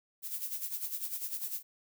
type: noise with tremolo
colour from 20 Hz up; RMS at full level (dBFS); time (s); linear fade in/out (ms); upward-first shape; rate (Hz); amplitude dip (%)
violet; -35; 0.22-1.63; 50; sine; 10; 70
effects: none